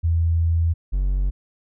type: tone pair in turn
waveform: sine / triangle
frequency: 83.2 / 46.96 Hz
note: E2 / F#1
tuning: +17 / +26 cents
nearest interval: minor seventh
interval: 991 cents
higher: first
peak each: -16 dBFS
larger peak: neither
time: 0.03-0.74 / 0.92-1.31 s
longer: first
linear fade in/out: 20 ms
effects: none